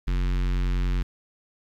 square tone with notch filter, 45.19 Hz, F#1, 40 cents flat, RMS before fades -24 dBFS, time 0.07-1.03 s, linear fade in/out 10 ms, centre 630 Hz, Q 0.6, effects low-pass 4000 Hz 12 dB/octave + 9-bit

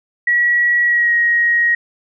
sine tone with pitch glide, 1924 to 1886.6 Hz, B6 to A#6, -46 to +20 cents, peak -11 dBFS, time 0.27-1.75 s, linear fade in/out 5 ms, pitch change -34 cents, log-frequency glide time 0.84-1.14 s, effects none

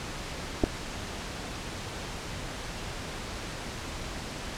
clicks, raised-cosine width 2 ms, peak -10 dBFS, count 2, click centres 0.637 / 0.64 s, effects pink hiss -37 dBFS RMS until 4.57 s + low-pass 7000 Hz 12 dB/octave

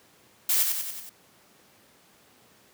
blue noise with echo, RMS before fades -23 dBFS, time 0.49-0.63 s, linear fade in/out 5 ms, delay 93 ms, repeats 5, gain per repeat -4 dB, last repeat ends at 1.095 s, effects pink hiss -58 dBFS RMS until 2.73 s + high-pass 150 Hz 12 dB/octave

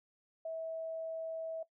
sine tone, 649 Hz, E5, 27 cents flat, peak -37 dBFS, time 0.45-1.63 s, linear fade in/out 5 ms, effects noise-tail reverb RT60 0.1 s tail -17 dB re dry

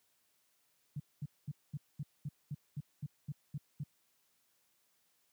sine tone bursts, 145.4 Hz, D3, 17 cents flat, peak -36 dBFS, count 12, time 0.96-3.836 s, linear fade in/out 5 ms, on 38 ms, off 220 ms, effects white hiss -75 dBFS RMS until 5.32 s + high-pass 80 Hz 12 dB/octave

